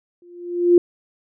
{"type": "tone with exponential growth", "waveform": "sine", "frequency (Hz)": 350, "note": "F4", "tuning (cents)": 4, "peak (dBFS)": -6, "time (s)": [0.22, 0.78], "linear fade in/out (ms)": 2, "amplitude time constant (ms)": 120, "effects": []}